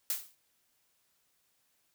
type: noise with exponential decay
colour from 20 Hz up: blue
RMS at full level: -29 dBFS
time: 0.1-0.35 s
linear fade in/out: 1 ms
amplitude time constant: 53 ms
effects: white hiss -74 dBFS RMS until 1.94 s